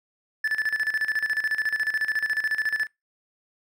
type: tone with tremolo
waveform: triangle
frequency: 1745 Hz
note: A6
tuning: 15 cents flat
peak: -19 dBFS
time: 0.44-2.87 s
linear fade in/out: 5 ms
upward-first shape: square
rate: 14 Hz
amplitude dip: 75%
effects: noise-tail reverb RT60 0.2 s tail -23 dB re dry